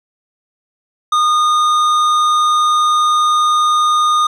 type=tone with tanh clipping; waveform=sine; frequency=1225 Hz; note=D#6; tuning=27 cents flat; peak=-12 dBFS; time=1.12-4.27 s; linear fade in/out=5 ms; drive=12 dB; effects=none